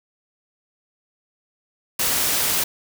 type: noise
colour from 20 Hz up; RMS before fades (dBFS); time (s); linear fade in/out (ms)
white; -21; 1.99-2.64; 5
effects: none